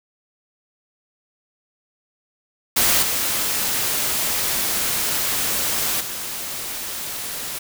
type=noise with level steps; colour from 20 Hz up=white; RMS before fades=-17 / -22 / -29 dBFS; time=2.76-7.59 s; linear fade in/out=10 ms; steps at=3.02 / 6 s; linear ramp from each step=10 ms; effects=none